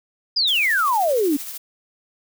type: exponential sweep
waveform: sine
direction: down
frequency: 5100 to 269 Hz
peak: -16 dBFS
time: 0.36-1.37 s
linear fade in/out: 10 ms
type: noise with tremolo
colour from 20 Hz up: blue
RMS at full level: -31 dBFS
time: 0.47-1.58 s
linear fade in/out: 10 ms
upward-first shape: sine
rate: 13 Hz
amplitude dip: 40%
effects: none